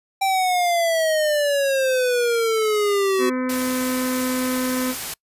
square exponential sweep, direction down, 784 to 370 Hz, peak -18 dBFS, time 0.21-3.3 s, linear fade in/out 10 ms
harmonic tone, 254.9 Hz, C4, 45 cents flat, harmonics 1 / 2 / 4 / 5 / 6 / 7 / 8 / 9, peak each -22 / -28 / -34 / -36 / -38 / -39 / -40 / -41 dBFS, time 3.18-4.95 s, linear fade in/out 50 ms
white noise, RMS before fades -29 dBFS, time 3.49-5.14 s, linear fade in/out 5 ms
effects noise-tail reverb RT60 0.1 s tail -26 dB re dry + resampled to 32000 Hz

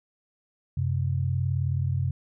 sine tone pair together, 93.3 / 132.16 Hz, F#2 / C3, +15 / +18 cents, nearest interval tritone, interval 603 cents, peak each -26 dBFS, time 0.77-2.11 s, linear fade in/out 5 ms, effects none

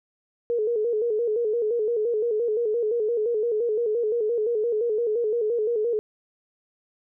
sine tone with vibrato, 450 Hz, A4, 39 cents sharp, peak -21 dBFS, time 0.5-5.99 s, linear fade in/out 0 ms, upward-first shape square, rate 5.8 Hz, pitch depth 90 cents each way, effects none

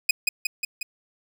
sawtooth tone with echo, 2500 Hz, D#7, 8 cents sharp, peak -12 dBFS, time 0.09-0.11 s, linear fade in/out 5 ms, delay 180 ms, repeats 4, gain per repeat -3 dB, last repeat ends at 0.83 s, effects 9-bit

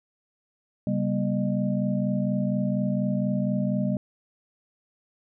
sine tone cluster, 136.4 / 196.4 / 240.6 / 608 Hz, C#3 / G3 / B3 / D#5, -28 / +4 / -45 / -40 cents, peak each -29 / -25 / -29 / -33 dBFS, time 0.87-3.97 s, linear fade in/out 2 ms, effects none

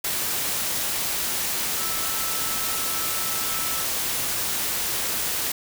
sine tone in noise, 1315 Hz, E6, 5 cents flat, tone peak -36 dBFS, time 1.77-3.85 s, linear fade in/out 5 ms, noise white, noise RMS -26 dBFS, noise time 0.04-5.52 s, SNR -13 dB, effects none

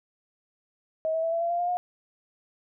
sine tone with pitch steps, 637 / 647.8 / 658.7 / 669.8 / 681.1 / 692.7 / 704.4 / 716.2 Hz, D#5 / E5 / E5 / E5 / F5 / F5 / F5 / F5, +41 / -30 / -1 / +27 / -44 / -14 / +15 / +43 cents, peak -24 dBFS, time 1.05-1.77 s, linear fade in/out 0 ms, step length 90 ms, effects none

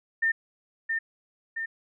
sine tone with echo, 1809 Hz, A6, 48 cents sharp, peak -21 dBFS, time 0.22-0.32 s, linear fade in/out 10 ms, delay 670 ms, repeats 2, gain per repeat -4 dB, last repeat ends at 1.66 s, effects none

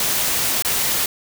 white noise with dropouts, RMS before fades -20 dBFS, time 0-1.06 s, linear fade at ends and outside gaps 2 ms, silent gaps 0.623-0.648 s, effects none

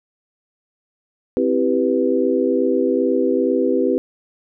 sine chord, C major seventh, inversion none, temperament equal, 261.6 / 329.6 / 392 / 493.9 Hz, C4 / E4 / G4 / B4, 0 / 0 / 0 / 0 cents, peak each -20 / -22 / -20 / -20 dBFS, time 1.37-3.98 s, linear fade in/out 0 ms, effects none

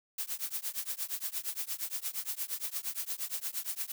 blue noise with tremolo, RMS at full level -33 dBFS, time 0.18-3.92 s, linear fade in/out 5 ms, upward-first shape triangle, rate 8.6 Hz, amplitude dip 100%, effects none

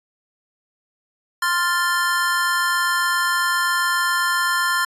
square chord, F major, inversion second, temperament equal, 1046.5 / 1396.9 / 1760 Hz, C6 / F6 / A6, 0 / 0 / 0 cents, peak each -23 dBFS, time 1.42-4.85 s, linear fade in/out 5 ms, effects resampled to 32000 Hz

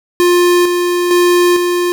square tone with tremolo, 352.8 Hz, F4, 18 cents sharp, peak -8 dBFS, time 0.2-1.92 s, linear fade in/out 0 ms, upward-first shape square, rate 1.1 Hz, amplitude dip 40%, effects none

